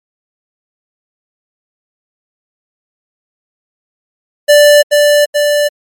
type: tone with echo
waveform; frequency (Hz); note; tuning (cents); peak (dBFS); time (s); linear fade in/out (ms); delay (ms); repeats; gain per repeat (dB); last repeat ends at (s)
square; 587.3; D5; 0; -3; 4.48-4.83; 20; 430; 2; -3; 5.69
effects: MP3 64 kbps